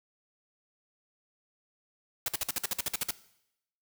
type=noise bursts; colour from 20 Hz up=white; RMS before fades=-30 dBFS; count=12; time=2.26-3.108 s; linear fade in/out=2 ms; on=23 ms; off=52 ms; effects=noise-tail reverb RT60 0.8 s tail -18 dB re dry